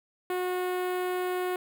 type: tone with notch filter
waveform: sawtooth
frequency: 363.8 Hz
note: F#4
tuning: 29 cents flat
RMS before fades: -30 dBFS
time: 0.3-1.56 s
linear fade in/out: 2 ms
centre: 5700 Hz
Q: 0.53
effects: none